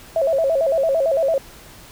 sine tone with vibrato, 597 Hz, D5, 28 cents sharp, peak -15 dBFS, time 0.16-1.38 s, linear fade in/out 2 ms, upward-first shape square, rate 8.9 Hz, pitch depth 160 cents each way, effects pink hiss -43 dBFS RMS until 1.91 s

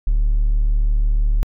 triangle tone, 37 Hz, D1, 14 cents sharp, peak -10 dBFS, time 0.07-1.43 s, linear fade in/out 0 ms, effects tanh soft clip ceiling -9 dBFS

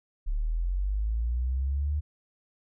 sine linear sweep, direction up, 34.39 to 75.7 Hz, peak -25 dBFS, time 0.26-2.01 s, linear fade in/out 20 ms, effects none

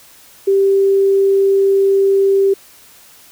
sine tone, 391.9 Hz, G4, in tune, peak -9 dBFS, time 0.47-2.54 s, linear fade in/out 10 ms, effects white hiss -44 dBFS RMS until 3.31 s

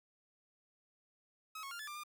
sawtooth tone with pitch steps, 1278 / 1098 / 1399 / 1728 / 1189 / 1205 Hz, D#6 / C#6 / F6 / A6 / D6 / D6, +46 / -17 / +3 / -32 / +21 / +44 cents, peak -40 dBFS, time 1.55-2.036 s, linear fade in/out 5 ms, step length 81 ms, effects 12-bit

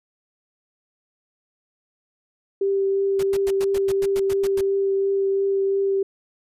sine tone with vibrato, 392 Hz, G4, in tune, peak -18 dBFS, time 2.61-6.03 s, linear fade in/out 5 ms, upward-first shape triangle, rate 2.9 Hz, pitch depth 11 cents each way
pink noise bursts, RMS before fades -34 dBFS, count 11, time 3.19-4.611 s, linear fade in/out 5 ms, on 41 ms, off 97 ms
effects resampled to 32000 Hz

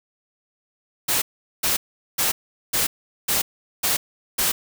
white noise bursts, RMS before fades -21 dBFS, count 7, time 1.08-4.52 s, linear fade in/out 10 ms, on 140 ms, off 410 ms, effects none

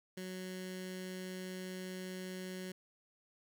15% pulse tone with notch filter, 185 Hz, F#3, in tune, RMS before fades -44 dBFS, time 0.17-2.72 s, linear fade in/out 5 ms, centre 780 Hz, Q 0.81, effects none

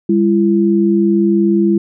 sine tone pair together, 200.9 / 337.9 Hz, G3 / E4, +43 / +43 cents, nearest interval major sixth, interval 900 cents, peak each -12 dBFS, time 0.09-1.78 s, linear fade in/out 5 ms, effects none

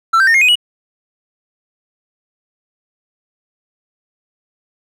triangle tone with pitch steps, 1339 / 1565 / 1829.1 / 2138 / 2499 / 2920 Hz, E6 / G6 / A#6 / C7 / D#7 / F#7, +27 / -3 / -33 / +37 / +7 / -24 cents, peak -6 dBFS, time 0.13-0.556 s, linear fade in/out 10 ms, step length 71 ms, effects none

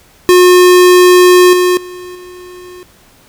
square tone with level steps, 360 Hz, F#4, 47 cents flat, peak -3 / -8 / -26 / -30 dBFS, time 0.29-2.83 s, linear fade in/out 0 ms, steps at 1.53 / 1.77 / 2.15 s, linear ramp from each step 2 ms, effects pink hiss -45 dBFS RMS until 3.28 s

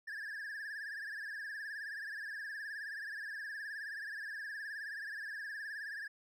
triangle tone with vibrato, 1706 Hz, G#6, 46 cents sharp, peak -39 dBFS, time 0.07-6.08 s, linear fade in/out 10 ms, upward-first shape triangle, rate 19 Hz, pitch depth 120 cents each way, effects none

